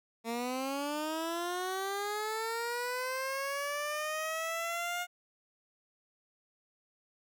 15% pulse linear sweep, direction up, 226.3 to 715 Hz, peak -27 dBFS, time 0.24-5.07 s, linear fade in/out 50 ms, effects none

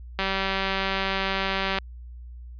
click train, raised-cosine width 0.3 ms, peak -10 dBFS, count 309, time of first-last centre 0.19-1.786 s, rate 193 Hz, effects added 60 Hz sine -38 dBFS peak until 2.59 s + resampled to 11025 Hz

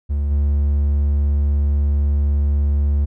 triangle tone with level steps, 71.9 Hz, D2, 36 cents flat, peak -15 / -12 dBFS, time 0.09-3.06 s, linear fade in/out 20 ms, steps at 0.3 s, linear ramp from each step 20 ms, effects none

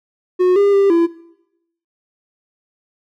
triangle tone with pitch steps, 364.3 / 402.7 / 396.4 / 336.8 Hz, F#4 / G4 / G4 / E4, -27 / +47 / +19 / +37 cents, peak -8 dBFS, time 0.39-1.07 s, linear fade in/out 20 ms, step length 170 ms, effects noise-tail reverb RT60 0.8 s tail -18 dB re dry

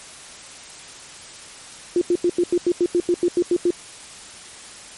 sine tone bursts, 350.6 Hz, F4, 7 cents sharp, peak -14 dBFS, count 13, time 1.96-3.706 s, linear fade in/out 2 ms, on 54 ms, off 87 ms, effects white hiss -40 dBFS RMS until 4.97 s + MP3 48 kbps

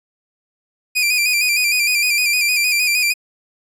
sawtooth tone with vibrato, 2421 Hz, D#7, 48 cents flat, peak -11 dBFS, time 0.95-3.14 s, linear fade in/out 20 ms, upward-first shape square, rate 6.5 Hz, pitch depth 45 cents each way, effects resampled to 32000 Hz

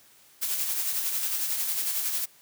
blue noise with tremolo, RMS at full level -27 dBFS, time 0.41-2.26 s, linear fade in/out 20 ms, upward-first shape sine, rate 11 Hz, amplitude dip 40%, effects white hiss -57 dBFS RMS until 2.41 s + high-pass 60 Hz 12 dB/octave

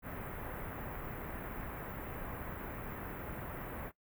pink band-stop noise, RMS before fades -43 dBFS, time 0.02-3.92 s, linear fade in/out 50 ms, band 2000 to 15000 Hz, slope 24 dB/octave, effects noise-tail reverb RT60 0.1 s tail -19 dB re dry

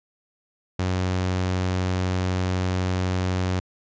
sawtooth tone, 92 Hz, F#2, 9 cents flat, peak -18 dBFS, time 0.79-3.6 s, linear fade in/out 5 ms, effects resampled to 16000 Hz

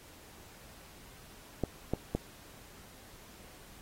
clicks, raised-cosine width 2 ms, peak -16 dBFS, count 3, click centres 1.637 / 1.936 / 2.15 s, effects pink hiss -55 dBFS RMS until 3.81 s + AAC 48 kbps

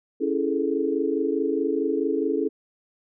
sine chord, A major seventh, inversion first, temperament equal, 277.2 / 329.6 / 415.3 / 440 Hz, C#4 / E4 / G#4 / A4, 0 / 0 / 0 / 0 cents, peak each -27 dBFS, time 0.2-2.49 s, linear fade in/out 20 ms, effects none

